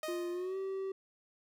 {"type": "tone with exponential decay", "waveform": "sawtooth", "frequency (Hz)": 622, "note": "D#5", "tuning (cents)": -1, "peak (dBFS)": -32, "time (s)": [0.03, 0.82], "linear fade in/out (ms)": 2, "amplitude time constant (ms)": 170}
{"type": "tone with pitch glide", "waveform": "triangle", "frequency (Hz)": [349.2, 385.2], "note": ["F4", "G4"], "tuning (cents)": [0, -30], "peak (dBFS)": -33, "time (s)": [0.08, 0.92], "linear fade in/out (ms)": 5, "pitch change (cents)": 170, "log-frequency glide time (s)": [0.31, 0.57]}
{"effects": []}